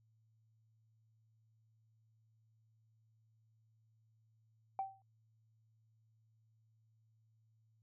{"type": "tone with exponential decay", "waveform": "sine", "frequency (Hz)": 775, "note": "G5", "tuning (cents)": -20, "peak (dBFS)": -32, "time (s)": [4.79, 5.02], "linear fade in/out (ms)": 1, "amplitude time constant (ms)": 49, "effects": ["tanh soft clip ceiling -29 dBFS", "added 111 Hz sine -70 dBFS peak until 7.82 s"]}